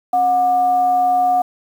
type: tone with frequency modulation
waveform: sine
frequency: 728 Hz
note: F#5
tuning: 28 cents flat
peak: -12 dBFS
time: 0.13-1.42 s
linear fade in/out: 5 ms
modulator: 458 Hz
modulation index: 0.21
effects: 7-bit